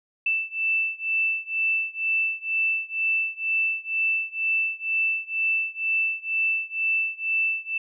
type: beating tone pair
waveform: sine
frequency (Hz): 2652 / 2654.1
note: E7 / E7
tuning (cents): +10 / +11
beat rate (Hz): 2.1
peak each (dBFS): -25 / -26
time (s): 0.26-7.78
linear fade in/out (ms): 5
effects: none